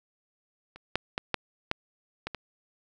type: clicks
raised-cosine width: 0.3 ms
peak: -30 / -9 / -13 / -9 / -10 / -17 / -19 dBFS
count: 7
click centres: 0.76 / 0.956 / 1.179 / 1.343 / 1.714 / 2.27 / 2.347 s
effects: none